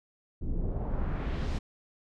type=noise with low-pass filter sweep; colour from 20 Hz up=brown; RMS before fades=-31 dBFS; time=0.41-1.59 s; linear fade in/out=10 ms; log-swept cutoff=240 to 6700 Hz; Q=1.1; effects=none